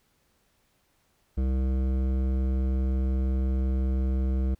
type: tone with hard clipping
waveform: sine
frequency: 65.2 Hz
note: C2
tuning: 5 cents flat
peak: -25 dBFS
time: 1.37-4.55 s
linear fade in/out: 10 ms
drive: 13 dB
effects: pink hiss -69 dBFS RMS until 4.59 s